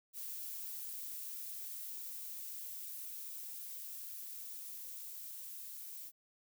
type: noise with level ramp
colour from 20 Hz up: violet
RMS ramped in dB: -44 to -48 dBFS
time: 0.13-6.12 s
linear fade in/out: 50 ms
effects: none